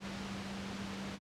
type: tone in noise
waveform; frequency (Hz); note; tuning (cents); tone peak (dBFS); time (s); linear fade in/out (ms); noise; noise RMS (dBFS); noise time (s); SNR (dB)
sine; 196; G3; 0; -42; 0-1.19; 50; pink; -43; 0-1.19; -2
effects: high-pass 80 Hz 12 dB/octave + low-pass 5000 Hz 12 dB/octave